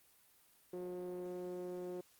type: tone with band-pass filter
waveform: sawtooth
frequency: 179.7 Hz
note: F3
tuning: 50 cents sharp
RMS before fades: -44 dBFS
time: 0.73-2.01 s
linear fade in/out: 5 ms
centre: 420 Hz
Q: 5.7
effects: white hiss -68 dBFS RMS until 2.19 s + Opus 32 kbps